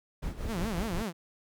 brown noise with tremolo, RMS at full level -33 dBFS, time 0.22-1.03 s, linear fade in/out 10 ms, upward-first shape sine, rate 5.6 Hz, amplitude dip 70%
sawtooth tone with vibrato, 195.6 Hz, G3, 4 cents flat, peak -28 dBFS, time 0.46-1.13 s, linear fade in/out 50 ms, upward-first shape sine, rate 5.7 Hz, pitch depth 280 cents each way
effects none

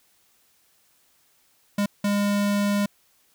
square tone bursts at uneven times, 203.4 Hz, G#3, 36 cents flat, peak -21 dBFS, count 2, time 1.78-1.86 / 2.04-2.86 s, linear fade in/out 5 ms, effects white hiss -63 dBFS RMS until 3.34 s

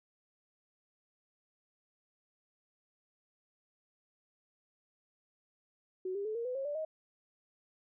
sine tone with pitch steps, 372.1 / 401.1 / 432.4 / 466.1 / 502.5 / 541.6 / 583.9 / 629.4 Hz, F#4 / G4 / A4 / A#4 / B4 / C#5 / D5 / D#5, +10 / +40 / -30 / 0 / +30 / -40 / -10 / +20 cents, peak -34 dBFS, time 6.05-6.85 s, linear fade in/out 5 ms, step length 100 ms, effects none

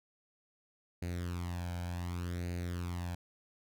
sawtooth tone with flanger, 87.8 Hz, F2, 10 cents sharp, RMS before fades -38 dBFS, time 1.02-3.15 s, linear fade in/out 5 ms, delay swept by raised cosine 0.45 to 1.3 ms, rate 0.67 Hz, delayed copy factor +0.7, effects none

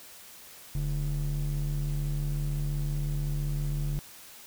triangle ring-modulated tone, 90.8 Hz, F#2, 32 cents flat, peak -22 dBFS, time 0.75-3.99 s, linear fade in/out 0 ms, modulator 52.9 Hz, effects white hiss -49 dBFS RMS until 4.46 s

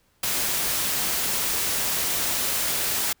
white noise, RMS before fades -25 dBFS, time 0.23-3.13 s, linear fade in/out 5 ms, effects pink hiss -65 dBFS RMS until 3.2 s

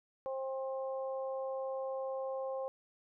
harmonic tone, 265.4 Hz, C4, 25 cents sharp, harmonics 2 / 3 / 4, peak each -36 / -45 / -48 dBFS, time 0.26-2.68 s, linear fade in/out 0 ms, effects none

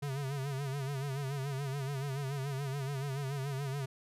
square tone with vibrato, 137.9 Hz, C#3, 9 cents flat, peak -35 dBFS, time 0.02-3.86 s, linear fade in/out 10 ms, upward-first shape sine, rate 7 Hz, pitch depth 84 cents each way, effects resampled to 32000 Hz

